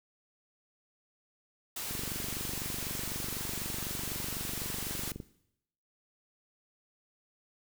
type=noise; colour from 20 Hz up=white; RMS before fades=-38 dBFS; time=1.76-5.12 s; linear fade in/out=5 ms
type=click train; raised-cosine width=3 ms; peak=-27 dBFS; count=80; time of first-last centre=1.91-5.202 s; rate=24 Hz
effects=noise-tail reverb RT60 0.8 s tail -19 dB re dry